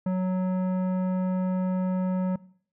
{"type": "tone with tanh clipping", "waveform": "sine", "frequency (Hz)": 185, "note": "F#3", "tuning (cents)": 0, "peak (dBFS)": -25, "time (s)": [0.06, 2.36], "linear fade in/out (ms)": 5, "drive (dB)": 13, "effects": ["noise-tail reverb RT60 0.6 s tail -21 dB re dry"]}